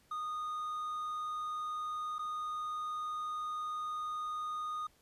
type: tone with dropouts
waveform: triangle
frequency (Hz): 1233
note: D#6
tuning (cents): -16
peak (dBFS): -34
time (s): 0.11-4.87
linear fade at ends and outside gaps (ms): 5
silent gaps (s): 2.184-2.191
effects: pink hiss -68 dBFS RMS until 5.01 s + resampled to 32000 Hz